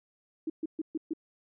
sine tone bursts, 318.5 Hz, D#4, 41 cents sharp, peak -29 dBFS, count 5, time 0.47-1.135 s, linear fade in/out 5 ms, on 29 ms, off 130 ms, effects none

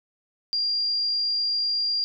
sine tone, 4782 Hz, D8, 30 cents sharp, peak -22 dBFS, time 0.53-2.04 s, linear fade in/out 0 ms, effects none

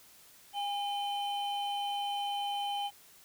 triangle tone pair together, 812 / 3066 Hz, G#5 / G7, -39 / -39 cents, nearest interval octave + major seventh, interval 2300 cents, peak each -31 / -37 dBFS, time 0.53-2.91 s, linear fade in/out 50 ms, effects white hiss -58 dBFS RMS until 3.24 s

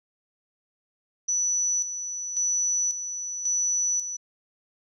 sine tone with tremolo, 5940 Hz, F#8, 6 cents sharp, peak -22 dBFS, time 1.28-4.17 s, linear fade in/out 10 ms, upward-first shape square, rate 0.92 Hz, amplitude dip 60%, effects none

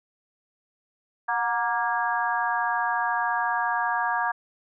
harmonic tone with a mistuned harmonic, 234.4 Hz, A#3, 10 cents sharp, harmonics 3 / 4 / 5 / 6 / 7, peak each -29 / -27 / -30 / -37 / -28 dBFS, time 1.28-4.32 s, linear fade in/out 10 ms, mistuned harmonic 3, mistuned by +58 cents, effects none

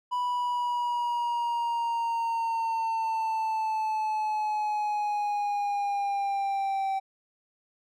triangle linear sweep, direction down, 987.8 to 773 Hz, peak -24 dBFS, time 0.11-7 s, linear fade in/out 20 ms, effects none

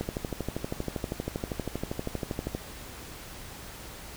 click train, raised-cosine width 2 ms, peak -17 dBFS, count 33, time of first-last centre 0.01-2.55 s, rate 12.6 Hz, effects added 60 Hz sine -50 dBFS peak until 4.16 s + pink hiss -44 dBFS RMS until 4.16 s

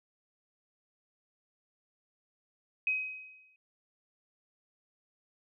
sine tone with exponential decay, 2528 Hz, D#7, 27 cents sharp, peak -25 dBFS, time 2.87-3.56 s, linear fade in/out 2 ms, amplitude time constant 150 ms, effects none

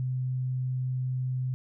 sine tone, 128.2 Hz, C3, 35 cents flat, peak -27 dBFS, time 0-1.54 s, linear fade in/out 0 ms, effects none

